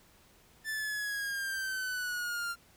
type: exponential sweep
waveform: 45% pulse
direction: down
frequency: 1768 to 1384 Hz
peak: -33 dBFS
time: 0.64-2.56 s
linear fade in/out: 50 ms
effects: pink hiss -62 dBFS RMS until 2.76 s